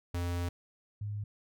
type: tone pair in turn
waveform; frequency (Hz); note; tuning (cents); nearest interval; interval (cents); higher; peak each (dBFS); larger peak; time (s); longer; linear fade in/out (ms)
square / sine; 87.31 / 103.83; F2 / G#2; 0 / 0; minor third; 300; second; -32 / -34; first; 0.14-0.49 / 1.01-1.24; first; 5
effects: none